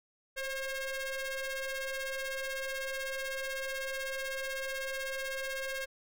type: ring-modulated tone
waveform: sawtooth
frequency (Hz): 539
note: C#5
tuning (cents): -49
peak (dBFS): -28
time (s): 0.36-5.86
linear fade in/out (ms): 20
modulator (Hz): 1070
effects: none